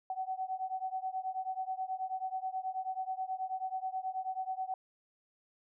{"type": "beating tone pair", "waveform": "sine", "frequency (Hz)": [750, 759.3], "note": ["F#5", "F#5"], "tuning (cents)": [23, 45], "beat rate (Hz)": 9.3, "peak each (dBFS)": [-37, -38], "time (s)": [0.1, 4.74], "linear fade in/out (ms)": 2, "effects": []}